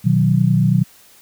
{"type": "chord", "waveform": "sine", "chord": "B major", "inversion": "none", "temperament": "equal", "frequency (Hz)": [123.47, 155.56, 185], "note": ["B2", "D#3", "F#3"], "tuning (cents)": [0, 0, 0], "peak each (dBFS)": -16, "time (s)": [0.04, 0.84], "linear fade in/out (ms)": 20, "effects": ["white hiss -48 dBFS RMS until 1.21 s"]}